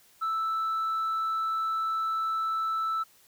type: tone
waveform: sine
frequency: 1318.5 Hz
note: E6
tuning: in tune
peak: -24 dBFS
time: 0.21-3.04 s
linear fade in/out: 20 ms
effects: tanh soft clip ceiling -25 dBFS + white hiss -60 dBFS RMS until 3.27 s